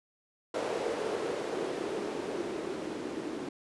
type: noise with low-pass filter sweep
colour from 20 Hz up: violet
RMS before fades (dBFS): -35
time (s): 0.54-3.49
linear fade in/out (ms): 5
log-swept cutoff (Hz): 470 to 310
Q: 3.3
effects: resampled to 24000 Hz